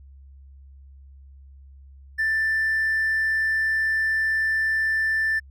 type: tone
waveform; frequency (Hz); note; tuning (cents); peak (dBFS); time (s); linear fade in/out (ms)
triangle; 1771; A6; +11; -17; 2.18-5.4; 20
effects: tanh soft clip ceiling -16 dBFS + added 68 Hz sine -44 dBFS peak until 5.5 s